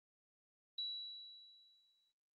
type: tone with exponential decay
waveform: sine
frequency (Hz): 3921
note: B7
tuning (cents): -13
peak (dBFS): -38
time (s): 0.78-2.12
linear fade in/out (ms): 5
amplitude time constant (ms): 290
effects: Opus 32 kbps